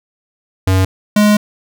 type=tone pair in turn; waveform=square; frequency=94.3 / 209.1 Hz; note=F#2 / G#3; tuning=+33 / +12 cents; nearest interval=octave + major second; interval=1379 cents; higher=second; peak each=-10 / -8 dBFS; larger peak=second; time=0.67-0.85 / 1.16-1.37 s; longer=second; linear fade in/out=5 ms; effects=none